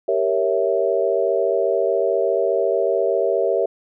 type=chord; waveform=sine; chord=G diminished seventh; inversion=none; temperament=equal; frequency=392 / 466.2 / 554.4 / 659.3 Hz; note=G4 / Bb4 / Db5 / Fb5; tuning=0 / 0 / 0 / 0 cents; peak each=-22 dBFS; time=0.08-3.66 s; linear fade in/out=5 ms; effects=none